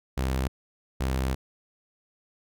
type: tone pair in turn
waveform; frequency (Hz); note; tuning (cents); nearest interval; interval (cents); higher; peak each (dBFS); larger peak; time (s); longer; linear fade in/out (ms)
sawtooth; 65.41 / 65.41; C2 / C2; 0 / 0; unison; 0; neither; -21; neither; 0.17-0.48 / 1-1.35; second; 10
effects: none